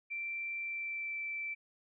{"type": "tone with pitch glide", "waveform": "sine", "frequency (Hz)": [2349, 2330], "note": ["D7", "D7"], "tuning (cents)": [0, -14], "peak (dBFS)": -36, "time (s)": [0.1, 1.55], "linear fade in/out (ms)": 20, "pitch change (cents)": -14, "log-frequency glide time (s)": [0.6, 1.18], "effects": []}